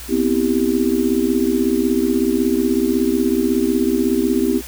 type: chord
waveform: sine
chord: C major seventh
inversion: third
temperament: just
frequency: 245.3 / 261.6 / 327 / 392.4 Hz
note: B3 / C4 / E4 / G4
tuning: -12 / 0 / -14 / +2 cents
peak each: -20 dBFS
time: 0.08-4.62 s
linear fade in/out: 50 ms
effects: added 60 Hz sine -35 dBFS peak until 4.67 s + white hiss -35 dBFS RMS until 4.67 s